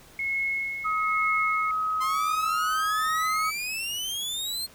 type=tone with tremolo; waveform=sine; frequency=2177 Hz; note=C#7; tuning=32 cents flat; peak=-24 dBFS; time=0.19-1.71 s; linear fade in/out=2 ms; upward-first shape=sine; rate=1.1 Hz; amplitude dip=60%
type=tone; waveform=sine; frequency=1269 Hz; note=D#6; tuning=34 cents sharp; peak=-24 dBFS; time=0.84-3.51 s; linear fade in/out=20 ms
type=exponential sweep; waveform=sawtooth; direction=up; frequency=1032 to 4253 Hz; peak=-26 dBFS; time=2-4.67 s; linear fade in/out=20 ms
effects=pink hiss -52 dBFS RMS until 4.74 s